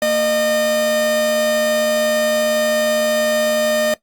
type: tone pair together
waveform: 45% pulse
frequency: 228.9 / 611 Hz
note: A#3 / D#5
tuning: -31 / -32 cents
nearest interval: octave + perfect fourth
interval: 1699 cents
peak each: -25 / -15 dBFS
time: 0.02-3.94 s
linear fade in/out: 2 ms
effects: noise-tail reverb RT60 0.1 s tail -17 dB re dry + Opus 48 kbps